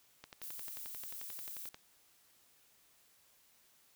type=click train; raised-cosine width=0.2 ms; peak=-31 dBFS; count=18; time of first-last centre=0.24-1.744 s; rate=11.3 Hz
type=noise; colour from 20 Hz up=violet; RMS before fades=-46 dBFS; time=0.42-1.69 s; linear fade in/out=0 ms
effects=white hiss -68 dBFS RMS until 3.95 s